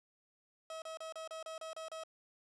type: tone bursts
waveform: 30% pulse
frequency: 642 Hz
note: E5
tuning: 46 cents flat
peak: -40 dBFS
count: 9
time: 0.7-2.036 s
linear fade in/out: 2 ms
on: 120 ms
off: 32 ms
effects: resampled to 24000 Hz + 11-bit